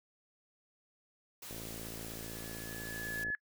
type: noise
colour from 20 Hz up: white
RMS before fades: -47 dBFS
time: 1.42-3.24 s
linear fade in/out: 5 ms
type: click train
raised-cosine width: 2 ms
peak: -33 dBFS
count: 101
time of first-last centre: 1.51-3.302 s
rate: 55.8 Hz
type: tone with exponential growth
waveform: sine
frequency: 1709 Hz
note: G#6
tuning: 49 cents sharp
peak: -31 dBFS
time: 1.74-3.35 s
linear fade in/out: 1 ms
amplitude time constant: 350 ms
effects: noise-tail reverb RT60 0.1 s tail -25 dB re dry